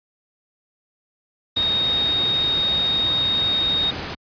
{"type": "tone in noise", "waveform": "sine", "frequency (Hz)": 3727, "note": "A#7", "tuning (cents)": -1, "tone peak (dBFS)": -18, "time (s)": [1.56, 3.91], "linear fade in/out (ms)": 10, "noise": "pink", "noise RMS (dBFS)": -29, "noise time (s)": [1.56, 4.15], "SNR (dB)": 8, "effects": ["high-pass 60 Hz 12 dB/octave", "resampled to 11025 Hz"]}